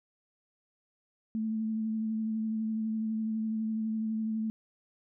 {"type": "tone with vibrato", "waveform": "sine", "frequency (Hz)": 220, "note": "A3", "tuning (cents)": 0, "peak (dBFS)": -29, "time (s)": [1.35, 4.5], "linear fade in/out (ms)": 0, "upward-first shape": "sine", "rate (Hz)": 12, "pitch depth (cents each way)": 19, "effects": []}